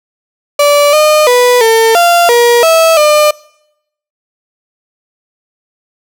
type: tone with pitch steps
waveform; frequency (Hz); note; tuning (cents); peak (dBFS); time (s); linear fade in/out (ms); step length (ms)
35% pulse; 580 / 610 / 492.5 / 450.4 / 692 / 476.1 / 652 / 601; D5 / D#5 / B4 / A4 / F5 / A#4 / E5 / D5; -22 / -34 / -5 / +40 / -16 / +37 / -19 / +40; -3; 0.59-3.31; 5; 340
effects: noise-tail reverb RT60 0.8 s tail -23 dB re dry